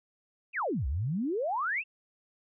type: exponential two-way sweep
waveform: sine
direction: down then up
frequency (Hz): 2794 to 60.2 to 2794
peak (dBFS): -28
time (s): 0.53-1.84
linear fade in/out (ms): 50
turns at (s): 0.87
effects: none